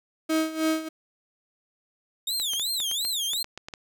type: tone with tremolo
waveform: 35% pulse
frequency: 317.4 Hz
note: D#4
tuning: 35 cents sharp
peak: -19 dBFS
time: 0.29-0.89 s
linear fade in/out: 10 ms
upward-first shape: sine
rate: 3.2 Hz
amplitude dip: 80%
type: tone with vibrato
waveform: sawtooth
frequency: 3634 Hz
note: A#7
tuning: 45 cents flat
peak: -23 dBFS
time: 2.27-3.43 s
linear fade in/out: 5 ms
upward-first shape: sine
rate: 2.8 Hz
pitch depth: 250 cents each way
type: clicks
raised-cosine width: 0.2 ms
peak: -20 dBFS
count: 11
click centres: 2.399 / 2.535 / 2.597 / 2.802 / 2.914 / 3.05 / 3.334 / 3.444 / 3.576 / 3.685 / 3.738 s
effects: none